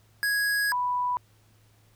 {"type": "tone pair in turn", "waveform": ["square", "sine"], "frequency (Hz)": [1661.2, 987.8], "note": ["G#6", "B5"], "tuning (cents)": [0, 0], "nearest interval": "major sixth", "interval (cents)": 900, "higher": "first", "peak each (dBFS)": -24, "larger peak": "neither", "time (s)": [[0.23, 0.72], [0.72, 1.17]], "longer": "first", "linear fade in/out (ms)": 0, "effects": ["added 107 Hz sine -59 dBFS peak until 1.95 s", "pink hiss -64 dBFS RMS until 1.95 s"]}